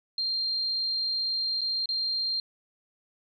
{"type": "tone with dropouts", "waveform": "sine", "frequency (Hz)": 4186, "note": "C8", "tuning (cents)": 0, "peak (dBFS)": -26, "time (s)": [0.18, 2.4], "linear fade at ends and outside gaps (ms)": 2, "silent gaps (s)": [[1.609, 1.615], [1.858, 1.889]], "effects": []}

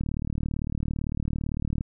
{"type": "click train", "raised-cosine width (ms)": 5, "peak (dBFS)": -16, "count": 69, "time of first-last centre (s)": [0.01, 1.809], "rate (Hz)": 37.8, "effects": []}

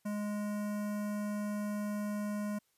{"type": "tone with notch filter", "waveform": "square", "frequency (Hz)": 207.7, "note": "G#3", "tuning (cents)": 0, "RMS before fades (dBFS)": -36, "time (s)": [0.05, 2.59], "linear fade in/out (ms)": 10, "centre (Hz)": 3700, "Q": 0.64, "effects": ["white hiss -75 dBFS RMS until 2.77 s", "resampled to 32000 Hz"]}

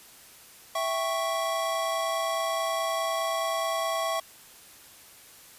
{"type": "chord", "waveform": "square", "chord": "C# diminished", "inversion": "first", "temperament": "equal", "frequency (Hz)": [659.3, 784, 1108.7], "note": ["E5", "G5", "C#6"], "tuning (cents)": [0, 0, 0], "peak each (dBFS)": [-30, -36, -31], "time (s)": [0.75, 4.2], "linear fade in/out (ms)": 5, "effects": ["white hiss -51 dBFS RMS until 5.58 s", "resampled to 32000 Hz"]}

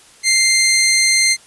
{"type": "tone", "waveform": "15% pulse", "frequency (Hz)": 2093, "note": "C7", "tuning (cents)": 0, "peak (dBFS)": -5, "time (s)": [0.23, 1.37], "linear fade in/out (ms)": 50, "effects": ["white hiss -46 dBFS RMS until 1.46 s", "resampled to 24000 Hz"]}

